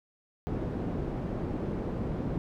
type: low-pass noise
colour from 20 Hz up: white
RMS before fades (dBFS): -33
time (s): 0.47-2.38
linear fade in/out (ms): 0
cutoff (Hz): 310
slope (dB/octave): 12
effects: none